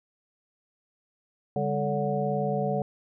sine tone cluster, 143 / 201.1 / 438.7 / 570 / 732 Hz, D3 / G3 / A4 / C#5 / F#5, -46 / +44 / -5 / +48 / -19 cents, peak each -31 dBFS, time 1.56-2.82 s, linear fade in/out 2 ms, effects none

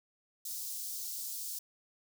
white high-pass noise, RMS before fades -40 dBFS, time 0.45-1.59 s, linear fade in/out 5 ms, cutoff 4600 Hz, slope 24 dB/octave, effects none

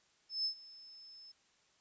sine tone with ADSR envelope, 5240 Hz, E8, 11 cents flat, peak -31 dBFS, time 0.29-1.32 s, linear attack 160 ms, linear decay 90 ms, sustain -21 dB, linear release 7 ms, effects white hiss -71 dBFS RMS until 1.8 s + resampled to 16000 Hz

